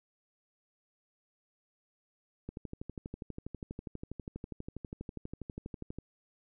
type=click train; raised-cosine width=3 ms; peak=-27 dBFS; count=44; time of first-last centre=2.49-5.986 s; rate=12.3 Hz; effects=none